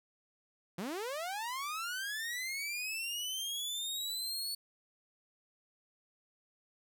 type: linear sweep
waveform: sawtooth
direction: up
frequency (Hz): 161.5 to 4455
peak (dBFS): -33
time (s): 0.78-4.55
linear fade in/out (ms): 5
effects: none